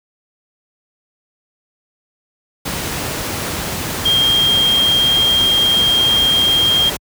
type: tone in noise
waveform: sine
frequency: 3212 Hz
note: G7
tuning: 41 cents sharp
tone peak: -11 dBFS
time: 4.05-6.9 s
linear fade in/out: 10 ms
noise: pink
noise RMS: -22 dBFS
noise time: 2.65-6.97 s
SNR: +8 dB
effects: high-pass 60 Hz 12 dB/octave